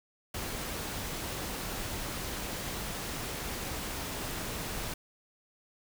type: noise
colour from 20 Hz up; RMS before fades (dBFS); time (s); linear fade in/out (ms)
pink; -37; 0.34-4.94; 5
effects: none